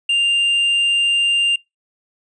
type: tone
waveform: triangle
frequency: 2794 Hz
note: F7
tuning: in tune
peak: -12 dBFS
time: 0.09-1.56 s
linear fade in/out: 5 ms
effects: noise-tail reverb RT60 0.2 s tail -25 dB re dry + resampled to 22050 Hz